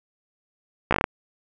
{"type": "slowing click train", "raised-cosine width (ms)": 0.5, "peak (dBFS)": -4, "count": 7, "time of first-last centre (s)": [0.91, 1.041], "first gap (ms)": 15, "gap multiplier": 1.15, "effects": []}